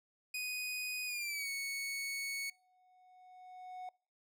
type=tone with pitch glide; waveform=sawtooth; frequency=2489 to 2217 Hz; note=D#7 to C#7; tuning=0 to 0 cents; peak=-34 dBFS; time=0.34-2.5 s; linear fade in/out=5 ms; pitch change=-200 cents; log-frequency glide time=1.06-1.49 s
type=tone with exponential growth; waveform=triangle; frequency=736 Hz; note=F#5; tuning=9 cents flat; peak=-39 dBFS; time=2.18-3.89 s; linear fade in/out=2 ms; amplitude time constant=370 ms
effects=noise-tail reverb RT60 0.4 s tail -25 dB re dry